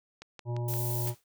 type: click train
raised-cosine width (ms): 0.2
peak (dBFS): -27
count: 4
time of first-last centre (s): 0.22-0.738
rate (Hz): 5.79
type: harmonic tone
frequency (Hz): 120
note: B2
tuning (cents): -49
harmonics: 1 / 3 / 5 / 7 / 8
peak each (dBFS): -30 / -40 / -44 / -47 / -48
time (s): 0.45-1.15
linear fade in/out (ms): 50
type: noise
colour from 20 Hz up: violet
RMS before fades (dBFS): -36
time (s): 0.68-1.1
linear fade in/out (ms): 5
type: noise with exponential decay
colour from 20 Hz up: white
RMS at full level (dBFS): -39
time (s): 1.07-1.24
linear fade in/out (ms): 2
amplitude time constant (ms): 36
effects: none